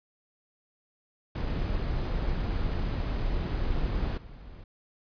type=noise with level steps; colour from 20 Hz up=brown; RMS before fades=-29 / -45 dBFS; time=1.35-4.64 s; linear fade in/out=5 ms; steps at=4.17 s; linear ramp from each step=10 ms; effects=resampled to 11025 Hz